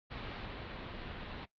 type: low-pass noise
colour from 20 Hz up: pink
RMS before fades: -44 dBFS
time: 0.1-1.46 s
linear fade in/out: 20 ms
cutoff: 4100 Hz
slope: 48 dB/octave
effects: noise-tail reverb RT60 0.1 s tail -18 dB re dry + Opus 48 kbps